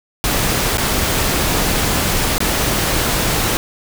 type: noise with dropouts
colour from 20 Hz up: pink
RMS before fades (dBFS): -17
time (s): 0.24-3.57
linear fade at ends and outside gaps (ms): 0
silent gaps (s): 0.772-0.782 / 2.381-2.404
effects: none